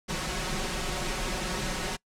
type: noise with comb filter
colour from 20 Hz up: pink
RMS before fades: -31 dBFS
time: 0.08-1.97 s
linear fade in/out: 20 ms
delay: 5.4 ms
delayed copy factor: +0.8
effects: noise-tail reverb RT60 0.1 s tail -23 dB re dry + low-pass 8000 Hz 12 dB/octave